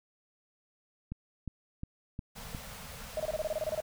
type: click train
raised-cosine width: 5 ms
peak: -25 dBFS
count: 5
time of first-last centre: 1.12-2.549 s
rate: 2.8 Hz
type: band-stop noise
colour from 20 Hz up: pink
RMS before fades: -45 dBFS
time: 2.35-3.82 s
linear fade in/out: 20 ms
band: 250 to 440 Hz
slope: 96 dB/octave
type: tone bursts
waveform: sine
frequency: 622.3 Hz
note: D#5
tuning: in tune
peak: -29 dBFS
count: 12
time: 3.17-3.804 s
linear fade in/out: 2 ms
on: 29 ms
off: 26 ms
effects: none